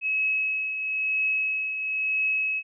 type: tone with tremolo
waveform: sine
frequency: 2569 Hz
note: E7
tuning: 45 cents flat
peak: -21 dBFS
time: 0.01-2.63 s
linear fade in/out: 50 ms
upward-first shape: triangle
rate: 1 Hz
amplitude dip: 55%
effects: none